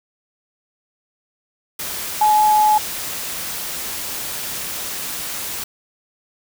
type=tone in noise; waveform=sine; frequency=850 Hz; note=G#5; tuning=40 cents sharp; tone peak=-11 dBFS; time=2.21-2.78 s; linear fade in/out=5 ms; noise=white; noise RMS=-27 dBFS; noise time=1.79-5.64 s; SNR=+13 dB; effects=none